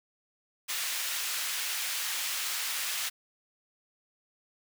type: high-pass noise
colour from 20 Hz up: pink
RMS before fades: -33 dBFS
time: 0.68-3.1 s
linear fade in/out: 20 ms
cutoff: 1900 Hz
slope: 12 dB/octave
effects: none